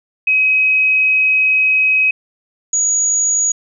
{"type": "tone pair in turn", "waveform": "sine", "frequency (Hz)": [2538, 6776], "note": ["D#7", "G#8"], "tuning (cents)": [34, 34], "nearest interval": "octave + perfect fourth", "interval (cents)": 1700, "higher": "second", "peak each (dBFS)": [-10, -12], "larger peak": "first", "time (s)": [[0.27, 2.11], [2.73, 3.52]], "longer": "first", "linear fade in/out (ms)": 5, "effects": []}